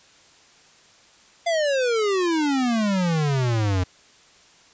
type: exponential sweep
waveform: square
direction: down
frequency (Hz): 695 to 88.9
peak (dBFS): -20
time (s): 1.46-3.84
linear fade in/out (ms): 10
effects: white hiss -53 dBFS RMS until 4.73 s + resampled to 16000 Hz